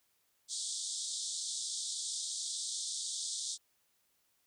white band-pass noise, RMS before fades -39 dBFS, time 0.48-3.58 s, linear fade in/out 50 ms, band 3400 to 9000 Hz, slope 96 dB/octave, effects white hiss -75 dBFS RMS until 4.46 s

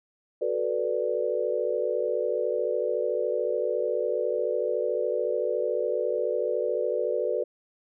sine chord, B minor seventh, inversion second, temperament equal, 370 / 440 / 493.9 / 587.3 Hz, F#4 / A4 / B4 / D5, 0 / 0 / 0 / 0 cents, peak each -32 / -30 / -28 / -30 dBFS, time 0.41-7.44 s, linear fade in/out 10 ms, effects none

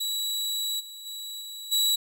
sawtooth tone with level steps, 3909 Hz, B7, 19 cents flat, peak -24 / -37 / -32 / -34 / -18 dBFS, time 0-1.96 s, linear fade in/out 10 ms, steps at 0.79 / 1.05 / 1.4 / 1.71 s, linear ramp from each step 20 ms, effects none

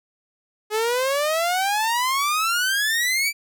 sawtooth exponential sweep, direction up, 420 to 2349 Hz, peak -16 dBFS, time 0.7-3.33 s, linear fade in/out 50 ms, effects none

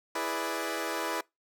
15% pulse chord, E dominant seventh, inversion none, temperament equal, 329.6 / 415.3 / 493.9 / 587.3 Hz, E4 / G#4 / B4 / D5, 0 / 0 / 0 / 0 cents, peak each -29 / -31 / -30 / -31 dBFS, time 0.15-1.21 s, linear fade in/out 5 ms, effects noise-tail reverb RT60 0.2 s tail -24 dB re dry

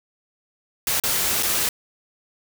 white noise with dropouts, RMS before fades -22 dBFS, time 0.87-1.69 s, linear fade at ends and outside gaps 2 ms, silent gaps 1-1.036 / 1.427-1.431 s, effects none

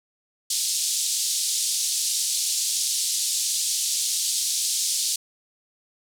white band-pass noise, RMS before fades -25 dBFS, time 0.5-5.16 s, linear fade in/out 5 ms, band 3800 to 9400 Hz, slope 24 dB/octave, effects none

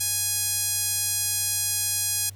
5% pulse tone with band-pass filter, 830.6 Hz, G#5, in tune, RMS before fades -26 dBFS, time 0-2.3 s, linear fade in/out 10 ms, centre 12000 Hz, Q 0.78, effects added 98 Hz sine -41 dBFS peak until 2.35 s + pink hiss -57 dBFS RMS until 2.35 s

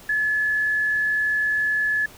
sine tone with frequency modulation, 1714 Hz, A6, 46 cents flat, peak -19 dBFS, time 0.09-2.06 s, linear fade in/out 5 ms, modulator 62.1 Hz, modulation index 0.26, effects pink hiss -46 dBFS RMS until 2.17 s

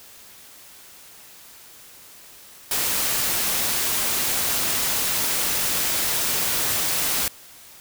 white noise, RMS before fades -23 dBFS, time 2.71-7.28 s, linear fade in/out 2 ms, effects white hiss -46 dBFS RMS until 7.8 s

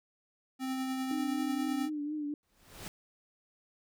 square tone with tremolo, 261.6 Hz, C4, in tune, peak -32 dBFS, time 0.59-1.9 s, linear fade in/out 50 ms, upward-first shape triangle, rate 10 Hz, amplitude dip 30%
sine tone with vibrato, 298.3 Hz, D4, 27 cents sharp, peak -33 dBFS, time 1.11-2.34 s, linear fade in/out 2 ms, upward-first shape triangle, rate 4.1 Hz, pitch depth 59 cents each way
pink noise with exponential growth, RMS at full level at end -40 dBFS, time 2.43-2.88 s, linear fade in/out 0 ms, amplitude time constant 96 ms
effects none

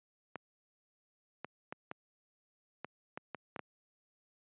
clicks, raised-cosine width 0.5 ms, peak -25 dBFS, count 9, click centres 0.357 / 1.446 / 1.725 / 1.914 / 2.846 / 3.175 / 3.347 / 3.562 / 3.593 s, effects high-pass 150 Hz 12 dB/octave + resampled to 8000 Hz

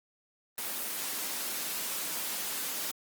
white high-pass noise, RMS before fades -35 dBFS, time 0.58-2.91 s, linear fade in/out 0 ms, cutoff 170 Hz, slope 24 dB/octave, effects Opus 24 kbps

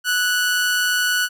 sawtooth tone with amplitude modulation, 1477 Hz, F#6, 3 cents flat, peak -12 dBFS, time 0.04-1.29 s, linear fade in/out 50 ms, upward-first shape sine, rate 182 Hz, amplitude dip 35%, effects none

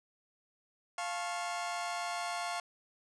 sawtooth chord, F augmented, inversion none, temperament just, 698.5 / 873.1 / 1091.3 Hz, F5 / A5 / C#6, 0 / -14 / -27 cents, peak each -33 / -39 / -37 dBFS, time 0.98-2.6 s, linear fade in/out 2 ms, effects resampled to 22050 Hz + 11-bit

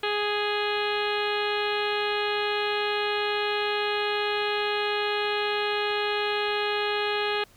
harmonic tone, 415.3 Hz, G#4, in tune, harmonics 1 / 2 / 3 / 4 / 5 / 6 / 7 / 8 / 9 / 10, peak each -28 / -32 / -34 / -33 / -38 / -34 / -36 / -36 / -41 / -40 dBFS, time 0.03-7.44 s, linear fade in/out 5 ms, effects pink hiss -57 dBFS RMS until 7.56 s

